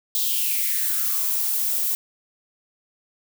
violet noise with high-pass filter sweep, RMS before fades -23 dBFS, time 0.15-1.95 s, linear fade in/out 0 ms, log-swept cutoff 3800 to 430 Hz, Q 4.8, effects none

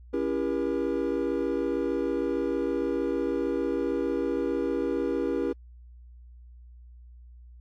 triangle chord, C# diminished seventh, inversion none, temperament just, 277.2 / 332.6 / 399.1 / 479 Hz, C#4 / E4 / G4 / Bb4, 0 / +16 / +31 / +47 cents, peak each -29 dBFS, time 0.13-5.53 s, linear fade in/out 10 ms, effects added 60 Hz sine -46 dBFS peak until 7.6 s + AAC 64 kbps

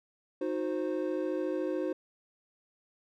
triangle chord, C diminished, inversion first, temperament equal with one note detuned, 311.1 / 364.9 / 523.3 Hz, Eb4 / Gb4 / C5, 0 / -24 / 0 cents, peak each -32 / -32 / -33 dBFS, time 0.41-1.93 s, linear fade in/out 5 ms, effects none

